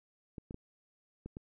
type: clicks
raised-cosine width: 3 ms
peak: -30 dBFS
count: 5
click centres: 0.382 / 0.509 / 0.544 / 1.26 / 1.369 s
effects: none